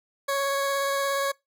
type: tone with vibrato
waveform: 20% pulse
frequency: 554.4 Hz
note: C#5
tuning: in tune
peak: -19 dBFS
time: 0.28-1.32 s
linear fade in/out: 10 ms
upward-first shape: triangle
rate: 17 Hz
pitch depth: 13 cents each way
effects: noise-tail reverb RT60 0.2 s tail -24 dB re dry